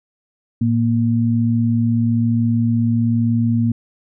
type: tone pair together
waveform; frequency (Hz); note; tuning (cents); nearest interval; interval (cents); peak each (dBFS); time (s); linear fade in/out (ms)
sine; 112.84 / 233.9; A2 / A#3; +44 / +6; octave + minor second; 1262; -17 / -16; 0.61-3.72; 5
effects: none